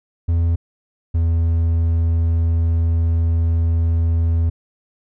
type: tone pair in turn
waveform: triangle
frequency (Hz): 84 / 82.89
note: E2 / E2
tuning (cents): +33 / +10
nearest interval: unison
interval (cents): 23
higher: first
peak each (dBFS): -12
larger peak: neither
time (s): 0.28-0.56 / 1.14-4.5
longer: second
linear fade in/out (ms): 10
effects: none